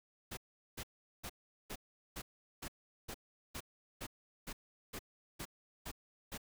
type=noise bursts; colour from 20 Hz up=pink; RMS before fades=-44 dBFS; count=14; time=0.31-6.378 s; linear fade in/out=10 ms; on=62 ms; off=400 ms; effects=none